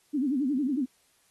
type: tone with vibrato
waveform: sine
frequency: 273.5 Hz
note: C#4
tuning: 23 cents flat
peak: -24 dBFS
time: 0.13-0.86 s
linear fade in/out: 20 ms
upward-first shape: sine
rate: 11 Hz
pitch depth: 180 cents each way
effects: white hiss -66 dBFS RMS until 1.3 s + AAC 32 kbps